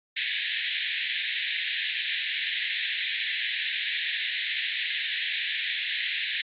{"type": "band-pass noise", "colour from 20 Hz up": "pink", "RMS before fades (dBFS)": -30, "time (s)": [0.16, 6.42], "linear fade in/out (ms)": 10, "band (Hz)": [1700, 3900], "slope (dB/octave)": 96, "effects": ["AAC 48 kbps"]}